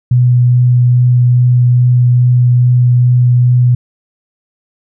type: tone with vibrato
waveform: sine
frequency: 123.47 Hz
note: B2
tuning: in tune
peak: -5 dBFS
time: 0.11-3.75 s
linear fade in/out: 5 ms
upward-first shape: triangle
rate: 2.4 Hz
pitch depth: 10 cents each way
effects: none